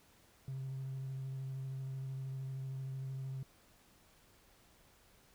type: tone with vibrato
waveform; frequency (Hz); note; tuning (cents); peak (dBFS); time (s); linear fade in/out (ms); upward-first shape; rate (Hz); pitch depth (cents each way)
triangle; 133.3; C3; +33; -36; 0.48-3.43; 2; sine; 13; 15
effects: tanh soft clip ceiling -35 dBFS + pink hiss -66 dBFS RMS until 5.34 s